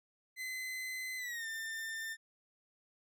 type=tone with pitch glide; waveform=40% pulse; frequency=2039 to 1795.7 Hz; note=C7 to A6; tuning=-45 to +35 cents; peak=-38 dBFS; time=0.36-2.17 s; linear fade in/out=50 ms; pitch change=-220 cents; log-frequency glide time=1.17-1.46 s; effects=none